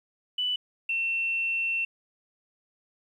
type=tone pair in turn; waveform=sine; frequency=2980 / 2700 Hz; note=F#7 / E7; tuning=+12 / +41 cents; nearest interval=major second; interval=171 cents; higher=first; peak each=-25 dBFS; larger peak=neither; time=0.38-0.56 / 0.89-1.85 s; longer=second; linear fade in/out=5 ms; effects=10-bit